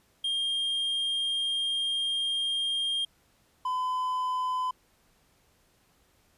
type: tone pair in turn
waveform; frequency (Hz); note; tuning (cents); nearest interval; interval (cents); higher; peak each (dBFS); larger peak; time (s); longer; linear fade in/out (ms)
triangle; 3214 / 1012.3; G7 / B5; +43 / +42; octave + minor sixth; 2001; first; -25; neither; 0.24-3.05 / 3.65-4.71; first; 5
effects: pink hiss -66 dBFS RMS until 6.37 s + resampled to 32000 Hz